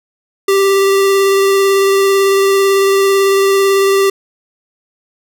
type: tone with vibrato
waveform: square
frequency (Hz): 392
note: G4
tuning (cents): 0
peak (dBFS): -9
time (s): 0.48-4.1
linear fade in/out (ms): 5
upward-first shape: sine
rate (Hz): 18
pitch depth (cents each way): 12
effects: none